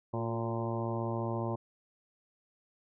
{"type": "harmonic tone with a mistuned harmonic", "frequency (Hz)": 114.7, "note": "A#2", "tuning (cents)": -28, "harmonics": [1, 2, 3, 4, 5, 6, 7, 8, 9], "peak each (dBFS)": [-35, -39, -38, -45, -40, -45, -45, -43, -44], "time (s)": [0.13, 1.56], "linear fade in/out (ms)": 10, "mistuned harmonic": 3, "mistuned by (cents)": 34, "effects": []}